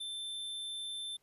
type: tone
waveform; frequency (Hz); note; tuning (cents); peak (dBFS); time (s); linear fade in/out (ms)
square; 3549; A7; +14; -39; 0-1.17; 10
effects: pink hiss -75 dBFS RMS until 1.22 s + resampled to 32000 Hz